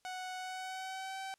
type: tone with pitch glide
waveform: sawtooth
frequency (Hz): 740 to 769.6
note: F#5 to G5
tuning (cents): 0 to -32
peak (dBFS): -36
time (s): 0.05-1.34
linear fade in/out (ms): 0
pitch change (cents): +68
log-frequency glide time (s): 0.38-1.19
effects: white hiss -75 dBFS RMS until 1.38 s + low-pass 9000 Hz 12 dB/octave